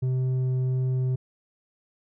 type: tone with low-pass filter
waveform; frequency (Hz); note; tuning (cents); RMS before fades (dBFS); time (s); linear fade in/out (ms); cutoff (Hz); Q
square; 128.7; C3; -28; -25; 0.02-1.16; 10; 260; 1.1
effects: none